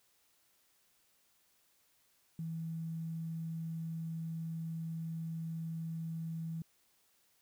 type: tone with quantisation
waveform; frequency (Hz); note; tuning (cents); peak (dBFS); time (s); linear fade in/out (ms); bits
sine; 163.2; E3; -17; -37; 2.39-6.62; 2; 11
effects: white hiss -72 dBFS RMS until 7.41 s